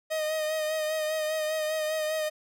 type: tone with vibrato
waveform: 45% pulse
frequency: 622.3 Hz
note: D#5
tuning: in tune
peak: -27 dBFS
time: 0.1-2.3 s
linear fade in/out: 20 ms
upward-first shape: sine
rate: 5 Hz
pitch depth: 29 cents each way
effects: none